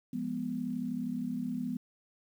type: chord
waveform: sine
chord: F diminished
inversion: none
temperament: equal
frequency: 174.61 / 207.7 / 246.9 Hz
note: F3 / Ab3 / Cb4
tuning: 0 / 0 / 0 cents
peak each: -40 / -38 / -34 dBFS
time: 0.13-1.77 s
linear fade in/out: 5 ms
effects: 10-bit